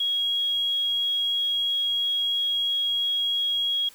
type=tone; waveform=sine; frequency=3301 Hz; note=G#7; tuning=11 cents flat; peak=-22 dBFS; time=0-3.89 s; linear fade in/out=5 ms; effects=white hiss -51 dBFS RMS until 3.94 s